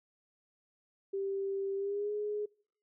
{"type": "tone with pitch glide", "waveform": "sine", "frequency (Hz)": [392, 417.7], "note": ["G4", "G#4"], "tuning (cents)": [0, 10], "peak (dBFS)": -32, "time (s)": [1.13, 2.46], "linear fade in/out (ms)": 10, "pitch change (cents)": 110, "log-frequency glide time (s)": [1.76, 2.12], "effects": ["noise-tail reverb RT60 0.6 s tail -26 dB re dry"]}